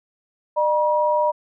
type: tone pair together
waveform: sine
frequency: 604 / 958.8 Hz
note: D5 / A#5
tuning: +48 / +48 cents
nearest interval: minor sixth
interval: 800 cents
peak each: -19 dBFS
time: 0.56-1.32 s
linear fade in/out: 20 ms
effects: none